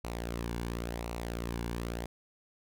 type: tone with flanger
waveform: sawtooth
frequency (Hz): 58.27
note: A#1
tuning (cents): 0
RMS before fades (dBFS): -37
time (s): 0.04-2.06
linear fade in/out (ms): 5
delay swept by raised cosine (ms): 0.59 to 1.59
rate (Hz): 0.94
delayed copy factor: -0.5
effects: none